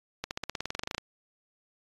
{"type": "accelerating click train", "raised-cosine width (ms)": 0.2, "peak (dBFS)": -15, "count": 16, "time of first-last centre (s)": [0.24, 0.981], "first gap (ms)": 69, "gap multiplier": 0.95, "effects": ["AAC 32 kbps"]}